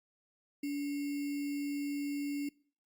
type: tone with sample-and-hold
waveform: sine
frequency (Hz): 286.6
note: D4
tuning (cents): -42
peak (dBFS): -33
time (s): 0.63-2.49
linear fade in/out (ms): 5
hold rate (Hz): 2450
effects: noise-tail reverb RT60 0.5 s tail -24 dB re dry + Opus 48 kbps